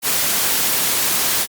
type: noise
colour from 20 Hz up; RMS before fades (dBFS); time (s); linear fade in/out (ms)
white; -18; 0.02-1.47; 50
effects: high-pass 100 Hz 12 dB/octave + Opus 48 kbps